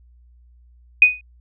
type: tone with exponential decay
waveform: sine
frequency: 2489 Hz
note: D#7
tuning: in tune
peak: -3 dBFS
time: 1.02-1.21 s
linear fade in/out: 2 ms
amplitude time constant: 40 ms
effects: added 60 Hz sine -48 dBFS peak until 1.4 s